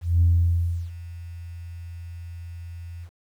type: tone with ADSR envelope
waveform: sine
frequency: 85.5 Hz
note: F2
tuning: 36 cents flat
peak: -13 dBFS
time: 0.01-3.1 s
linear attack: 200 ms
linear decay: 690 ms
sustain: -21 dB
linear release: 68 ms
effects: tanh soft clip ceiling -10 dBFS + 9-bit